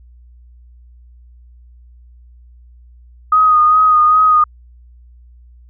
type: tone with vibrato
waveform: sine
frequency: 1244.5 Hz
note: D#6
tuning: in tune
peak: -7 dBFS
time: 3.32-4.44 s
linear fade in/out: 5 ms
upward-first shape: sine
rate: 2.5 Hz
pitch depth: 27 cents each way
effects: added 60 Hz sine -40 dBFS peak until 5.69 s